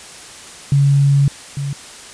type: tone pair in turn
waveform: sine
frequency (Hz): 140.3 / 140.3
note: C#3 / C#3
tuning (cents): +21 / +21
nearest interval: unison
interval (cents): 0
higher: neither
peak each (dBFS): -9 / -19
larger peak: first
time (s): 0.72-1.28 / 1.57-1.73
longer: first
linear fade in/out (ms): 2
effects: white hiss -36 dBFS RMS until 2.13 s + resampled to 22050 Hz